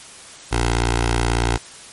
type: tone with notch filter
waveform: 10% pulse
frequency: 58.27 Hz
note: A#1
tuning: in tune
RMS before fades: -19 dBFS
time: 0.51-1.58 s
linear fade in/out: 20 ms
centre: 200 Hz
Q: 0.7
effects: white hiss -40 dBFS RMS until 1.92 s + MP3 48 kbps